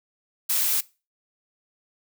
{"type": "noise", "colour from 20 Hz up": "blue", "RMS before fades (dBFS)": -23, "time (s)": [0.49, 0.81], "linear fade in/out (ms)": 10, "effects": ["noise-tail reverb RT60 0.3 s tail -21 dB re dry"]}